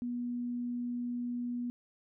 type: tone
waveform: sine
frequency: 242.6 Hz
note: B3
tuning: 31 cents flat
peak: -33 dBFS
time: 0.02-1.7 s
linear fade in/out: 0 ms
effects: none